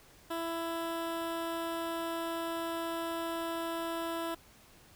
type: tone with notch filter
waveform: 15% pulse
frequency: 332.4 Hz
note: E4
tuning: 15 cents sharp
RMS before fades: -36 dBFS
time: 0.3-4.35 s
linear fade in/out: 10 ms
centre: 6200 Hz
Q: 1.4
effects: pink hiss -59 dBFS RMS until 4.95 s